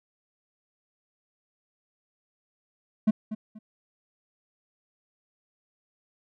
triangle tone with echo, 216.1 Hz, A3, 31 cents flat, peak -15 dBFS, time 3.07-3.11 s, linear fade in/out 10 ms, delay 240 ms, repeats 2, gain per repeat -12 dB, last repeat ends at 3.59 s, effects none

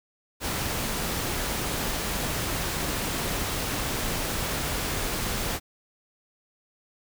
pink noise, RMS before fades -29 dBFS, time 0.4-5.6 s, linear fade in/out 50 ms, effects none

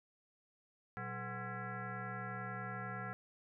sine tone with frequency modulation, 738 Hz, F#5, 5 cents flat, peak -40 dBFS, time 0.97-3.13 s, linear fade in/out 0 ms, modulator 309 Hz, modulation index 3.4, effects none

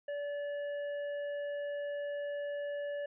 triangle tone with hard clipping, 577 Hz, D5, 31 cents flat, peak -37 dBFS, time 0.08-3.06 s, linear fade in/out 5 ms, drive 11 dB, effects resampled to 8000 Hz

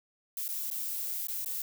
violet noise with dropouts, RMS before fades -35 dBFS, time 0.37-1.62 s, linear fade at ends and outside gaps 2 ms, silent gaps 0.481-0.488 / 0.702-0.712 / 1.271-1.284 / 1.447-1.459 s, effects none

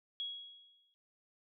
sine tone with exponential decay, 3322 Hz, G#7, in tune, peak -35 dBFS, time 0.2-0.94 s, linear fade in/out 0 ms, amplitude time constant 160 ms, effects none

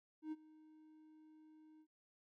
triangle tone with ADSR envelope, 311.1 Hz, D#4, in tune, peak -38 dBFS, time 0.22-1.87 s, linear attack 100 ms, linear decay 33 ms, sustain -21 dB, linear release 66 ms, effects none

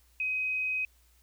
sine tone, 2522 Hz, D#7, 23 cents sharp, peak -28 dBFS, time 0.2-0.85 s, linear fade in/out 2 ms, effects added 60 Hz sine -62 dBFS peak until 1.22 s + white hiss -67 dBFS RMS until 1.22 s

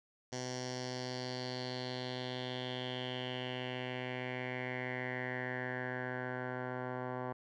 10% pulse tone with low-pass filter sweep, 126.4 Hz, B2, 41 cents sharp, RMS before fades -40 dBFS, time 0.32-7.33 s, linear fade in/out 10 ms, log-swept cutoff 5900 to 1200 Hz, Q 4.8, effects none

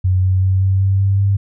sine tone with pitch steps, 92.5 / 93.57 / 94.66 / 95.76 / 96.87 / 98 / 99.14 Hz, F#2 / F#2 / F#2 / G2 / G2 / G2 / G2, 0 / +20 / +40 / -40 / -20 / 0 / +20 cents, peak -11 dBFS, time 0.04-1.37 s, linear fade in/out 10 ms, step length 190 ms, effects none

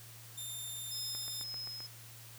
10% pulse tone, 3611 Hz, A7, 44 cents sharp, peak -33 dBFS, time 0.37-1.44 s, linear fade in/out 10 ms
sine tone with tremolo, 5130 Hz, E8, 48 cents flat, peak -39 dBFS, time 0.91-1.87 s, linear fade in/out 10 ms, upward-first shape sine, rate 1.9 Hz, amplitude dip 35%
click train, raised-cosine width 0.5 ms, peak -35 dBFS, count 6, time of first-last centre 1.15-1.804 s, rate 7.64 Hz
effects added 115 Hz sine -54 dBFS peak until 2.38 s + white hiss -54 dBFS RMS until 2.38 s

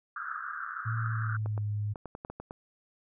pink band-pass noise, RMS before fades -38 dBFS, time 0.16-1.37 s, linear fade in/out 5 ms, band 1200 to 1600 Hz, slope 96 dB/octave
sine tone with pitch glide, 113.1 to 104.31 Hz, A2 to G#2, +48 to +8 cents, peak -29 dBFS, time 0.85-1.94 s, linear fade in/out 20 ms, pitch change -140 cents, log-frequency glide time 1.1-1.63 s
clicks, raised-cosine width 1 ms, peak -26 dBFS, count 9, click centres 1.46 / 1.578 / 1.958 / 2.057 / 2.151 / 2.249 / 2.3 / 2.4 / 2.509 s
effects none

